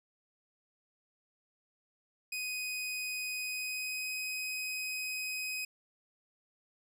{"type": "tone with pitch glide", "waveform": "sawtooth", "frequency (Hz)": [2500, 2517], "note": ["D#7", "D#7"], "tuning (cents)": [8, 19], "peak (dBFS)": -32, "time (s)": [2.32, 5.65], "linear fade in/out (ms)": 5, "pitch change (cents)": 11, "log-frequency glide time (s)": [3.34, 4.11], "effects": []}